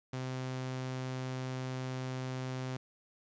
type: tone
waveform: sawtooth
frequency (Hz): 129.3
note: C3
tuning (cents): -20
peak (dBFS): -32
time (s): 0.13-2.77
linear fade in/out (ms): 5
effects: resampled to 16000 Hz + 11-bit